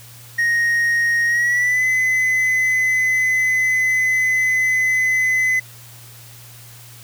triangle tone with pitch glide, 1869 to 2026 Hz, A#6 to B6, +4 to +44 cents, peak -13 dBFS, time 0.38-5.6 s, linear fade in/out 10 ms, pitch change +140 cents, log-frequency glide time 1.26-1.86 s, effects added 118 Hz sine -42 dBFS peak until 7.03 s + white hiss -43 dBFS RMS until 7.03 s

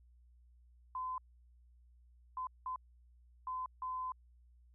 sine tone bursts at uneven times, 1022 Hz, C6, 41 cents flat, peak -37 dBFS, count 5, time 0.95-1.18 / 2.37-2.47 / 2.66-2.76 / 3.47-3.66 / 3.82-4.12 s, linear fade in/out 2 ms, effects added 60 Hz sine -61 dBFS peak until 4.74 s

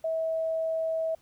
sine tone, 647 Hz, E5, 32 cents flat, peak -26 dBFS, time 0.04-1.15 s, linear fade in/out 5 ms, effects pink hiss -64 dBFS RMS until 1.21 s

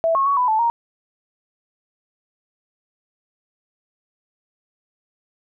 sine tone with pitch steps, 658 / 1090 / 1121 / 995 / 874 / 935 Hz, E5 / C#6 / C#6 / B5 / A5 / A#5, -3 / -29 / +19 / +13 / -12 / +5 cents, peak -15 dBFS, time 0.04-0.7 s, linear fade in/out 0 ms, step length 110 ms, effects none

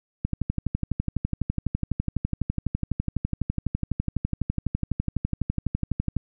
click train, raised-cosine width 5 ms, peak -12 dBFS, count 72, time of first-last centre 0.25-6.167 s, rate 12 Hz, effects none

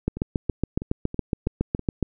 two click trains, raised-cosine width 3 ms, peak -9 / -19 dBFS, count 15 / 6, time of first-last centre 0.08-2.027 / 0.17-1.793 s, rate 7.19 / 3.08 Hz, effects none

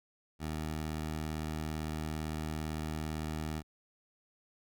15% pulse tone, 77.78 Hz, D#2, in tune, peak -29 dBFS, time 0.39-3.63 s, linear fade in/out 50 ms, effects none

